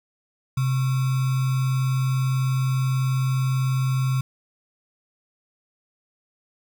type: tone with sample-and-hold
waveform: sine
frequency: 130.81 Hz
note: C3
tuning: in tune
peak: -19 dBFS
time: 0.57-4.21 s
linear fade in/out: 5 ms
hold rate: 1225 Hz
effects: none